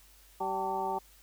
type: harmonic tone with a mistuned harmonic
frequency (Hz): 192.4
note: G3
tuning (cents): -32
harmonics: 1 / 2 / 3 / 4 / 5 / 6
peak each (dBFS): -45 / -37 / -43 / -34 / -34 / -43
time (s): 0.4-0.99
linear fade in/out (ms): 10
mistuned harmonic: 5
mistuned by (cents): -120
effects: added 50 Hz sine -60 dBFS peak until 1.22 s + white hiss -60 dBFS RMS until 1.22 s